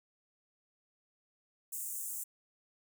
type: high-pass noise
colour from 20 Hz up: pink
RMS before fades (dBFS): -40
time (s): 1.72-2.24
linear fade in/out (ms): 10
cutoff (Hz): 7100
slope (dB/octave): 48
effects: none

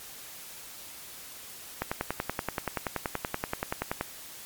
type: click train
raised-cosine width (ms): 0.5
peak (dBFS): -13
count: 24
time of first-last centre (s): 1.82-4.01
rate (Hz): 10.5
effects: white hiss -45 dBFS RMS until 4.45 s + MP3 96 kbps

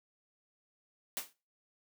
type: noise with exponential decay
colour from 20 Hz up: white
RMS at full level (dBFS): -33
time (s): 1.17-1.33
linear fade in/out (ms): 0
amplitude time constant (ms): 33
effects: noise-tail reverb RT60 0.3 s tail -19 dB re dry + high-pass 200 Hz 12 dB/octave

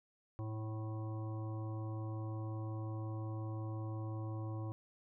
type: harmonic tone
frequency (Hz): 109.3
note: A2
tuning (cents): -11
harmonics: 1 / 3 / 5 / 7 / 9 / 10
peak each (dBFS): -39 / -47 / -53 / -56 / -57 / -57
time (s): 0.39-4.72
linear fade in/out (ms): 0
effects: none

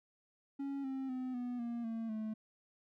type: tone with pitch steps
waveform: triangle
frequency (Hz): 277.2 / 266.2 / 255.7 / 245.5 / 235.8 / 226.5 / 217.5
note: C#4 / C4 / C4 / B3 / A#3 / A#3 / A3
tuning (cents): 0 / +30 / -40 / -10 / +20 / -50 / -20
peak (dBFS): -35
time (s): 0.59-2.34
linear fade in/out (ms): 10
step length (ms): 250
effects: none

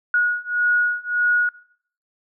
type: beating tone pair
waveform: sine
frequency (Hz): 1451 / 1452.7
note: F#6 / F#6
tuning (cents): -34 / -32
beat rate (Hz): 1.7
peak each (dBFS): -21 / -20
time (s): 0.14-1.49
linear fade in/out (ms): 2
effects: noise-tail reverb RT60 0.6 s tail -20 dB re dry

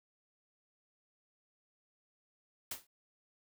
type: noise with exponential decay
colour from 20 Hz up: white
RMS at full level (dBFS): -36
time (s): 2.71-2.87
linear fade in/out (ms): 5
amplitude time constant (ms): 33
effects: none

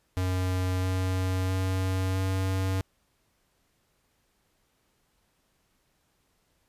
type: tone with pitch steps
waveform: square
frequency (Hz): 92.3 / 93.1 / 93.91 / 94.73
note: F#2 / F#2 / F#2 / F#2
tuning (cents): -4 / +11 / +26 / +41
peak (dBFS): -26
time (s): 0.17-2.81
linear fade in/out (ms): 0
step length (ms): 660
effects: pink hiss -71 dBFS RMS until 6.68 s + resampled to 32000 Hz

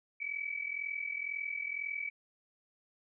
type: tone pair together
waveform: sine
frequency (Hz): 2267 / 2309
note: C#7 / D7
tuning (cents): +38 / -30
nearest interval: unison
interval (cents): 32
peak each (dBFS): -38 / -38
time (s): 0.2-2.1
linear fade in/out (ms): 10
effects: none

